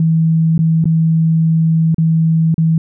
sine tone with dropouts, 162 Hz, E3, 30 cents flat, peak -9 dBFS, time 0-2.78 s, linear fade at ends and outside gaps 2 ms, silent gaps 0.579-0.59 / 0.842-0.855 / 1.945-1.982 / 2.543-2.58 s, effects none

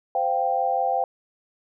sine chord, C suspended fourth, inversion none, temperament equal with one note detuned, 519.3 / 698.5 / 784 Hz, C5 / F5 / G5, -13 / 0 / 0 cents, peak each -27 / -25 / -23 dBFS, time 0.15-1.04 s, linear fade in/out 2 ms, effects none

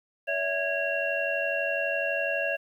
sine tone cluster, 566 / 658 / 1650 / 2743 Hz, C#5 / E5 / G#6 / F7, +36 / -3 / -12 / -32 cents, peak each -31 dBFS, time 0.27-2.57 s, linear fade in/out 20 ms, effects 10-bit

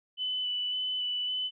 sine tone with vibrato, 2994 Hz, F#7, 20 cents sharp, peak -29 dBFS, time 0.17-1.51 s, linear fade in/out 50 ms, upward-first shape square, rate 1.8 Hz, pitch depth 11 cents each way, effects none

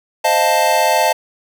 square chord, F dominant seventh, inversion second, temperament equal, 523.3 / 622.3 / 698.5 / 880 Hz, C5 / Eb5 / F5 / A5, 0 / 0 / 0 / 0 cents, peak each -22 / -18 / -19 / -16 dBFS, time 0.24-1.13 s, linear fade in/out 10 ms, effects none

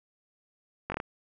slowing click train, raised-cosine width 0.5 ms, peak -17 dBFS, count 5, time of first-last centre 0.9-1.001 s, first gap 20 ms, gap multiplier 1.16, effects none

